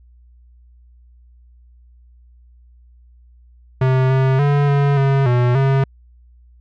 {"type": "tone with pitch steps", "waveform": "square", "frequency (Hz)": [130.4, 132.3, 143.6, 141.8, 137, 122.6, 135.6], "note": ["C3", "C3", "D3", "C#3", "C#3", "B2", "C#3"], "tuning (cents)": [-5, 20, -39, 40, -20, -12, -38], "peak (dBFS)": -13, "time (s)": [3.81, 5.84], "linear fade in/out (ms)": 5, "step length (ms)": 290, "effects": ["added 60 Hz sine -45 dBFS peak until 6.6 s", "low-pass 2000 Hz 12 dB/octave"]}